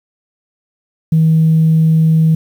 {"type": "tone", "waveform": "sine", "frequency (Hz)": 160, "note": "D#3", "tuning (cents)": 49, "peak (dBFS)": -6, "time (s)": [1.12, 2.35], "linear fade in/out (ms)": 5, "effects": ["tanh soft clip ceiling -3 dBFS", "7-bit"]}